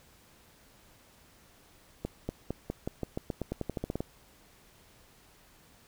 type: accelerating click train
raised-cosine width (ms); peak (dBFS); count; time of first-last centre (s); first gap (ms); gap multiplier
2; -19; 17; 2.05-4.005; 240; 0.9
effects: pink hiss -60 dBFS RMS until 5.87 s